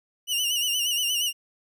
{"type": "tone with vibrato", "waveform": "sawtooth", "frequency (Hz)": 2897, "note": "F#7", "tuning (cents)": -37, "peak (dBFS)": -20, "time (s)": [0.27, 1.33], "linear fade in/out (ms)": 50, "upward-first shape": "sine", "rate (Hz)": 8.5, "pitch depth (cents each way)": 75, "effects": []}